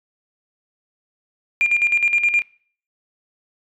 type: tone with tremolo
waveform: sine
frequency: 2400 Hz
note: D7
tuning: 37 cents sharp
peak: -12 dBFS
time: 1.61-2.42 s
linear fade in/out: 0 ms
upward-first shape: square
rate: 9.6 Hz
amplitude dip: 65%
effects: noise-tail reverb RT60 0.5 s tail -22 dB re dry + tanh soft clip ceiling -8 dBFS